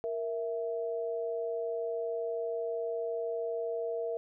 sine tone pair together, 466.2 / 659.3 Hz, A#4 / E5, 0 / 0 cents, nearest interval tritone, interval 600 cents, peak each -33 / -36 dBFS, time 0.04-4.17 s, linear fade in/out 0 ms, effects none

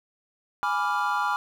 triangle chord, G# diminished seventh, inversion none, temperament equal, 830.6 / 987.8 / 1174.7 / 1396.9 Hz, G#5 / B5 / D6 / F6, 0 / 0 / 0 / 0 cents, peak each -27 dBFS, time 0.63-1.36 s, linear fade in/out 0 ms, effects 9-bit

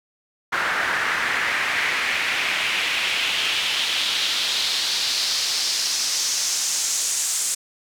pink noise with band-pass filter sweep, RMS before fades -23 dBFS, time 0.52-7.55 s, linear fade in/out 10 ms, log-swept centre 1500 to 7700 Hz, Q 2.4, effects none

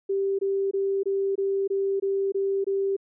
sine tone bursts, 392 Hz, G4, in tune, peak -22 dBFS, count 9, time 0.09-2.966 s, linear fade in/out 10 ms, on 300 ms, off 22 ms, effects none

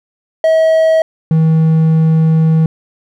triangle tone pair in turn, 642 / 160.08 Hz, E5 / D#3, -46 / +50 cents, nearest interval 2 octaves, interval 2404 cents, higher first, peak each -5 dBFS, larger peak neither, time 0.44-1.02 / 1.31-2.66 s, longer second, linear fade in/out 2 ms, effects none

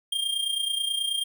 square tone with amplitude modulation, 3204 Hz, G7, 37 cents sharp, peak -23 dBFS, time 0.12-1.24 s, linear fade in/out 5 ms, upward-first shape sine, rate 29.3 Hz, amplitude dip 65%, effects none

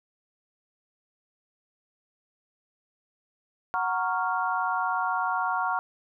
sine chord, Gb major seventh, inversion none, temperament equal with one note detuned, 740 / 932.3 / 1108.7 / 1392.9 Hz, Gb5 / Bb5 / Db6 / F6, 0 / 0 / 0 / -5 cents, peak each -30 dBFS, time 3.74-5.79 s, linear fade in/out 0 ms, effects none

